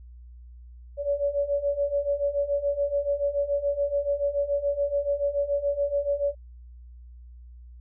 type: beating tone pair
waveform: sine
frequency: 565 / 572 Hz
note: C#5 / D5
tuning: +33 / -46 cents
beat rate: 7 Hz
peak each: -28 / -25 dBFS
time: 0.97-6.35 s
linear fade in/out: 50 ms
effects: added 60 Hz sine -43 dBFS peak until 7.8 s